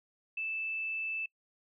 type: tone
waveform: sine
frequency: 2636 Hz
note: E7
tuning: 1 cent flat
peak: -33 dBFS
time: 0.37-1.26 s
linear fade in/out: 5 ms
effects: noise-tail reverb RT60 0.1 s tail -24 dB re dry